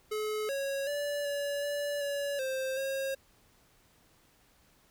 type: tone with pitch steps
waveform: square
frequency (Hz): 428 / 551 / 579 / 571 / 578 / 568 / 526 / 540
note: A4 / C#5 / D5 / D5 / D5 / C#5 / C5 / C#5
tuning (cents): -48 / -11 / -25 / -49 / -28 / +42 / +9 / -45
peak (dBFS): -32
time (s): 0.11-3.15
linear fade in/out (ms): 10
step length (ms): 380
effects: pink hiss -65 dBFS RMS until 4.9 s